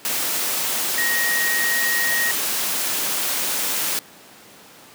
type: tone in noise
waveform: sine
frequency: 1880 Hz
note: A#6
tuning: 14 cents sharp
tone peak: -20 dBFS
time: 0.98-2.31 s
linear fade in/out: 0 ms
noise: white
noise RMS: -23 dBFS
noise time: 0.05-3.99 s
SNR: 0 dB
effects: pink hiss -45 dBFS RMS until 4.94 s + high-pass 200 Hz 12 dB/octave